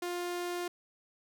sawtooth tone, 352.3 Hz, F4, 15 cents sharp, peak -30 dBFS, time 0.02-0.68 s, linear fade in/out 5 ms, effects none

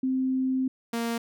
sine / sawtooth tone pair in turn, 260.8 / 232.3 Hz, C4 / A#3, -5 / -6 cents, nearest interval major second, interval 201 cents, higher first, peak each -23 dBFS, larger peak neither, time 0.03-0.68 / 0.93-1.18 s, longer first, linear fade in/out 5 ms, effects none

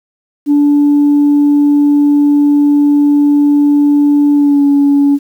sine tone with pitch glide, 290 to 283.4 Hz, D4 to C#4, -22 to +38 cents, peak -4 dBFS, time 0.46-5.19 s, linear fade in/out 50 ms, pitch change -40 cents, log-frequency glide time 4.34-4.63 s, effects tanh soft clip ceiling -3 dBFS + 7-bit

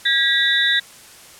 sine tone cluster, 1631 / 1932 / 3559 / 3849 Hz, G#6 / B6 / A7 / B7, -32 / -39 / +19 / -45 cents, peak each -20 dBFS, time 0.05-0.8 s, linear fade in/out 10 ms, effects white hiss -43 dBFS RMS until 1.39 s + low-pass 11000 Hz 12 dB/octave

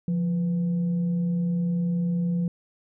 sine tone with frequency modulation, 174.61 Hz, F3, in tune, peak -22 dBFS, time 0.08-2.48 s, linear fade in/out 2 ms, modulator 319 Hz, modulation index 0.22, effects none

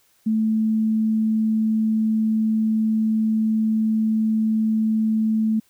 sine tone, 219.3 Hz, A3, 6 cents flat, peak -17 dBFS, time 0.26-5.6 s, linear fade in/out 10 ms, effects white hiss -61 dBFS RMS until 5.69 s

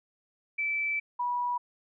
sine tone pair in turn, 2319 / 975 Hz, D7 / B5, -22 / -23 cents, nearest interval octave + minor third, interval 1501 cents, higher first, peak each -27 dBFS, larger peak neither, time 0.58-1 / 1.19-1.58 s, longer first, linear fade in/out 10 ms, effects none

